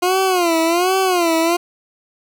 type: tone with vibrato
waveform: 20% pulse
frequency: 352.5 Hz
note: F4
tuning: 16 cents sharp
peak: -9 dBFS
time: 0.02-1.57 s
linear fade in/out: 10 ms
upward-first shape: sine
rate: 1.3 Hz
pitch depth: 140 cents each way
effects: none